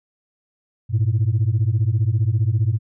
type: beating tone pair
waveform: sine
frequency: 101.9 / 116.9 Hz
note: G#2 / A#2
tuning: -32 / +5 cents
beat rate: 15 Hz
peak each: -17 dBFS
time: 0.89-2.79 s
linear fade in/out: 50 ms
effects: tanh soft clip ceiling -12 dBFS